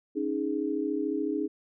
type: chord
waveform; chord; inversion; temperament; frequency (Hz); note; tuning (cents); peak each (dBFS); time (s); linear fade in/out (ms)
sine; C# suspended second; none; equal; 277.2 / 311.1 / 415.3; C#4 / D#4 / G#4; 0 / 0 / 0; -32 / -30 / -32; 0.15-1.48; 20
effects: none